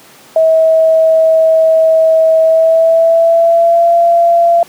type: tone with pitch glide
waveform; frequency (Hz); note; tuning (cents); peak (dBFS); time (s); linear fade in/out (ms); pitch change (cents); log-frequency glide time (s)
sine; 644 to 682.3; E5 to F5; -41 to -41; -5; 0.36-4.63; 2; +100; 2.41-3.92
effects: pink hiss -39 dBFS RMS until 4.68 s + high-pass 200 Hz 12 dB/octave